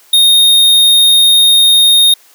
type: tone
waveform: square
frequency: 3701 Hz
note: A#7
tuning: 13 cents flat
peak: -5 dBFS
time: 0.13-2.14 s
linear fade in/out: 5 ms
effects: white hiss -45 dBFS RMS until 2.34 s + high-pass 400 Hz 12 dB/octave